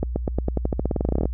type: accelerating click train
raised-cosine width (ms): 2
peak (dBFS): -9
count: 21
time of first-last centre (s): 0.03-1.255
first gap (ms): 130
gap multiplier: 0.91
effects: added 60 Hz sine -25 dBFS peak until 1.33 s